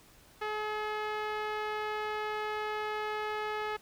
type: tone with low-pass filter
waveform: 5% pulse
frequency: 425.9 Hz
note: G#4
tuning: 44 cents sharp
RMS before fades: -35 dBFS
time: 0.41-3.77 s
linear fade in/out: 10 ms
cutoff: 1500 Hz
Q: 0.63
effects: pink hiss -59 dBFS RMS until 3.81 s